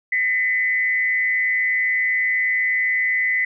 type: tone with frequency modulation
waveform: sine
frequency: 2008 Hz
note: B6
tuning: 28 cents sharp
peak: -17 dBFS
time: 0.12-3.45 s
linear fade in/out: 5 ms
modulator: 177 Hz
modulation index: 0.48
effects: none